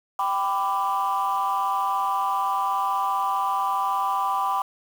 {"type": "chord", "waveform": "sine", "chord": "G major", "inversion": "none", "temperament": "equal with one note detuned", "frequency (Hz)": [784, 999.8, 1174.7], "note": ["G5", "B5", "D6"], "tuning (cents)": [0, 21, 0], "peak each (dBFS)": [-25, -24, -25], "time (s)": [0.19, 4.62], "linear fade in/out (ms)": 2, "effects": ["tanh soft clip ceiling -16 dBFS", "7-bit"]}